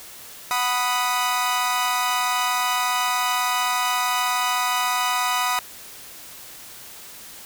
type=chord; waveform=sawtooth; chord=B major; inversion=second; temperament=equal; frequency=740 / 987.8 / 1244.5 Hz; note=F#5 / B5 / D#6; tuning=0 / 0 / 0 cents; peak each=-23 / -20 / -21 dBFS; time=0.51-5.59 s; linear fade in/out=0 ms; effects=white hiss -41 dBFS RMS until 7.45 s